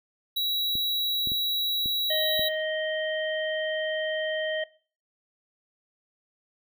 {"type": "tone", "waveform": "square", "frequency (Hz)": 3887, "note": "B7", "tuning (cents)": -28, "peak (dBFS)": -25, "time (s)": [0.36, 2.49], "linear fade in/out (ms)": 10}
{"type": "clicks", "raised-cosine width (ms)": 3, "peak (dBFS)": -26, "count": 5, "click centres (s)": [0.754, 1.273, 1.319, 1.859, 2.394]}
{"type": "harmonic tone", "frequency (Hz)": 625, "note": "D#5", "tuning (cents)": 8, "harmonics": [1, 3, 5], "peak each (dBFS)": [-28, -33, -35], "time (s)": [2.1, 4.64], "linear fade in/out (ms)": 5}
{"effects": ["noise-tail reverb RT60 0.4 s tail -20 dB re dry"]}